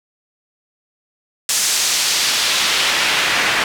pink noise with band-pass filter sweep, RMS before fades -17 dBFS, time 1.49-3.64 s, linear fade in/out 2 ms, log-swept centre 7100 to 1900 Hz, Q 1, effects none

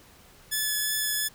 5% pulse tone with vibrato, 1721 Hz, A6, 39 cents flat, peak -15 dBFS, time 0.51-1.29 s, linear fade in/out 20 ms, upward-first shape sine, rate 2.8 Hz, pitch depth 9 cents each way, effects pink hiss -54 dBFS RMS until 1.34 s

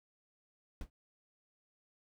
brown noise with exponential decay, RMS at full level -36 dBFS, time 0.81-0.9 s, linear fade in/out 2 ms, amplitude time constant 19 ms, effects none

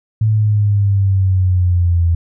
sine exponential sweep, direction down, 110 to 83.6 Hz, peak -10 dBFS, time 0.21-2.15 s, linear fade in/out 5 ms, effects none

